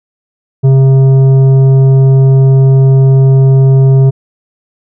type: tone with tanh clipping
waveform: sine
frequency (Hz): 134.1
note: C3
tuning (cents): +43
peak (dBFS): -4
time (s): 0.63-4.11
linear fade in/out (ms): 20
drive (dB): 9
effects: none